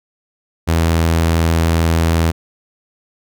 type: tone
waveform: sawtooth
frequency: 82.41 Hz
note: E2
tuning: in tune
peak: -8 dBFS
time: 0.67-2.32 s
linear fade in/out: 20 ms
effects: none

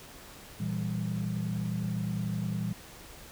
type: chord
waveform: sine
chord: E diminished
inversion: second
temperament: equal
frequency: 116.54 / 164.81 / 196 Hz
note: Bb2 / E3 / G3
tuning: 0 / 0 / 0 cents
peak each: -33 dBFS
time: 0.6-2.73 s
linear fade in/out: 5 ms
effects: tanh soft clip ceiling -23 dBFS + pink hiss -49 dBFS RMS until 3.31 s

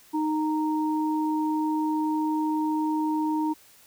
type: tone pair together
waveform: sine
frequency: 309.9 / 928 Hz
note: D#4 / A#5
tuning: -7 / -8 cents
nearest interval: octave + perfect fifth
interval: 1899 cents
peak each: -24 / -29 dBFS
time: 0.13-3.54 s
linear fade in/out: 20 ms
effects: white hiss -55 dBFS RMS until 3.86 s

